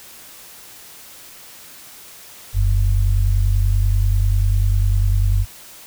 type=tone pair together; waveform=sine; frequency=44.83 / 95 Hz; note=F1 / F#2; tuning=+46 / +46 cents; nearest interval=octave + minor second; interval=1300 cents; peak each=-15 / -17 dBFS; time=2.53-5.46 s; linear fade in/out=50 ms; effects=white hiss -41 dBFS RMS until 5.86 s